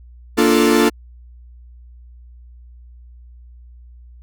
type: chord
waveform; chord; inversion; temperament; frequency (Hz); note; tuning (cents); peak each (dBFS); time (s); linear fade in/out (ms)
45% pulse; Bb major seventh; none; equal; 233.1 / 293.7 / 349.2 / 440; Bb3 / D4 / F4 / A4; 0 / 0 / 0 / 0; -17; 0.37-0.9; 20
effects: added 60 Hz sine -39 dBFS peak until 4.22 s